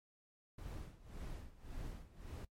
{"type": "noise with tremolo", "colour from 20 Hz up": "brown", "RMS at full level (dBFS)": -45, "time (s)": [0.58, 2.45], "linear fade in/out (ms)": 5, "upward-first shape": "sine", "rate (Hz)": 1.8, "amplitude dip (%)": 85, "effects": ["noise-tail reverb RT60 0.1 s tail -21 dB re dry", "MP3 64 kbps"]}